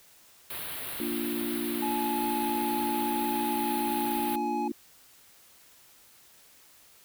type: band-stop noise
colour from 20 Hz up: white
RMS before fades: -37 dBFS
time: 0.5-4.36 s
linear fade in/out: 5 ms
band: 4200 to 9600 Hz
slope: 48 dB/octave
type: chord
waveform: sine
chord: Bb major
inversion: none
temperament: equal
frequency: 233.1 / 293.7 / 349.2 Hz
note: Bb3 / D4 / F4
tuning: 0 / 0 / 0 cents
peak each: -34 dBFS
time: 1-4.72 s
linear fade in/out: 2 ms
type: tone with pitch glide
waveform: triangle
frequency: 851 to 840.7 Hz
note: G#5 to G#5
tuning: +42 to +21 cents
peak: -28 dBFS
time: 1.82-4.68 s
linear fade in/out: 5 ms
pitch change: -21 cents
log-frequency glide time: 2.92-4.46 s
effects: white hiss -57 dBFS RMS until 7.04 s